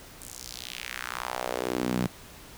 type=tone with high-pass filter sweep; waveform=sawtooth; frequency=62 Hz; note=B1; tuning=7 cents sharp; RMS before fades=-33 dBFS; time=0.21-2.07 s; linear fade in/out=0 ms; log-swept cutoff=9000 to 160 Hz; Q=2.1; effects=pink hiss -48 dBFS RMS until 2.57 s